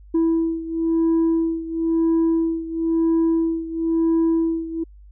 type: beating tone pair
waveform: sine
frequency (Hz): 328.4 / 329.39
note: E4 / E4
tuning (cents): -6 / -1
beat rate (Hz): 0.99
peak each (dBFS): -17 / -20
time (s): 0.14-4.84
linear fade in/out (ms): 10
effects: tanh soft clip ceiling -14 dBFS + added 50 Hz sine -42 dBFS peak until 5.11 s